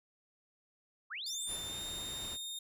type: linear sweep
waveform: sine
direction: up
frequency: 1032 to 11140 Hz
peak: -39 dBFS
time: 1.1-1.57 s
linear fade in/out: 20 ms
type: tone with pitch glide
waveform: sawtooth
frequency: 3586 to 3670 Hz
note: A7 to A#7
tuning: +32 to -28 cents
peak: -37 dBFS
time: 1.26-2.59 s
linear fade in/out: 5 ms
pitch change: +40 cents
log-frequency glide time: 1.65-1.8 s
type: noise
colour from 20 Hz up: pink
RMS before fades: -48 dBFS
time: 1.46-2.38 s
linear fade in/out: 50 ms
effects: resampled to 32000 Hz